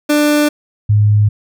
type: tone pair in turn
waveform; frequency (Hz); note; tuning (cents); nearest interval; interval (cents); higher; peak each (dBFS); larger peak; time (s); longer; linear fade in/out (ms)
30% pulse / sine; 296.4 / 104.79; D4 / G#2; +16 / +16; octave + tritone; 1800; first; -7; neither; 0.09-0.49 / 0.89-1.29; neither; 10
effects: none

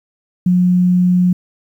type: tone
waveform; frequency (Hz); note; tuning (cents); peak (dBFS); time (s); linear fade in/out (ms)
sine; 180; F#3; -47; -9; 0.46-1.33; 5
effects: 8-bit

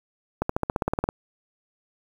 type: accelerating click train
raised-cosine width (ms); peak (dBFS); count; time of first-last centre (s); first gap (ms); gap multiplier
1; -9; 12; 0.42-1.089; 74; 0.96
effects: 7-bit

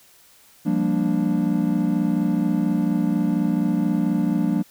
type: chord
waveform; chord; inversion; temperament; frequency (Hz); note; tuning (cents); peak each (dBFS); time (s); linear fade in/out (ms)
triangle; G minor seventh; third; equal with one note detuned; 174.61 / 198.85 / 233.1 / 293.7; F3 / G3 / Bb3 / D4; 0 / +25 / 0 / 0; -22; 0.65-4.63; 20
effects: white hiss -53 dBFS RMS until 4.7 s

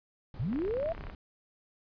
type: noise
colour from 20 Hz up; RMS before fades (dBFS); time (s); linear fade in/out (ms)
brown; -44; 0.34-1.15; 2
type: linear sweep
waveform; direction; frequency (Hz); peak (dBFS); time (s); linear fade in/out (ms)
sine; up; 92.4 to 684; -29; 0.39-0.93; 10
type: click train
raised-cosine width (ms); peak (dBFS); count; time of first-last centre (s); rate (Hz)
0.5; -29; 20; 0.53-1.099; 33.4
effects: resampled to 11025 Hz

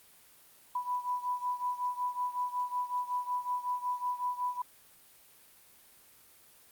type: beating tone pair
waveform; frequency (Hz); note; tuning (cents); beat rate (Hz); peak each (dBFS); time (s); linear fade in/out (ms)
sine; 987.8 / 993.2; B5 / B5; 0 / +9; 5.4; -33 / -36; 0.75-4.62; 5
effects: white hiss -59 dBFS RMS until 6.71 s + Opus 32 kbps

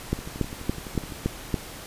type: two click trains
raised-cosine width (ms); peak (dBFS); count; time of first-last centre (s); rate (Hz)
3; -23 / -10; 12 / 6; 0.19-1.122 / 0.13-1.542; 11.8 / 3.54
effects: pink hiss -40 dBFS RMS until 1.86 s + resampled to 32000 Hz

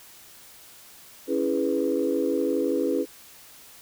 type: chord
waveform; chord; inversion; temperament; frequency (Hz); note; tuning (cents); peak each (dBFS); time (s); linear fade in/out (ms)
sine; C# minor seventh; none; equal; 277.2 / 329.6 / 415.3 / 493.9; C#4 / E4 / G#4 / B4; 0 / 0 / 0 / 0; -27; 1.27-3.06; 50
effects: tanh soft clip ceiling -12 dBFS + white hiss -49 dBFS RMS until 3.81 s

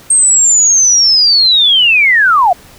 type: linear sweep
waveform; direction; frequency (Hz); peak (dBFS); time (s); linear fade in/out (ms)
sine; down; 8500 to 667; -5; 0.1-2.53; 5
effects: pink hiss -39 dBFS RMS until 2.78 s

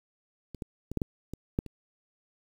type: clicks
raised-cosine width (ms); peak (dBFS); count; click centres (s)
3; -28 / -22 / -23 / -15 / -15 / -24 / -13 / -29; 8; 0.547 / 0.622 / 0.916 / 0.973 / 1.018 / 1.336 / 1.589 / 1.663
effects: 8-bit

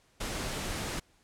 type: noise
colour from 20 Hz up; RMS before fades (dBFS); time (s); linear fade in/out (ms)
pink; -35; 0.2-1; 10
effects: pink hiss -66 dBFS RMS until 1.23 s + low-pass 10000 Hz 12 dB/octave

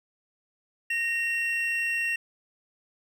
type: tone pair together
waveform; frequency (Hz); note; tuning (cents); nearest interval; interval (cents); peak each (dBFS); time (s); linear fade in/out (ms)
triangle; 1857.9 / 2731; A#6 / F7; -6 / -39; perfect fifth; 667; -27 / -26; 0.9-2.16; 5
effects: none

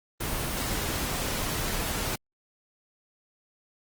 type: noise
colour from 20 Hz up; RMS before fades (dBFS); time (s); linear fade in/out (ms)
pink; -30; 0.2-2.16; 10
effects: Opus 24 kbps

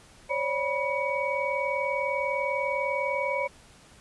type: tone cluster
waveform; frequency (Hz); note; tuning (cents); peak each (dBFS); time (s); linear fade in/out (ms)
sine; 537 / 577 / 977 / 2256; C5 / D5 / B5 / C#7; +45 / -31 / -19 / +30; -31; 0.29-3.48; 20
effects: pink hiss -54 dBFS RMS until 4 s + resampled to 24000 Hz

